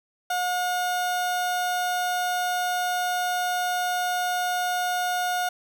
30% pulse tone, 720 Hz, F#5, 47 cents flat, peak -21 dBFS, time 0.3-5.49 s, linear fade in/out 5 ms, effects none

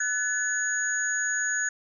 sine tone cluster, 1499 / 1718 / 6710 Hz, F#6 / A6 / G#8, +22 / -42 / +17 cents, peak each -29 dBFS, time 0-1.69 s, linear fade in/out 5 ms, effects none

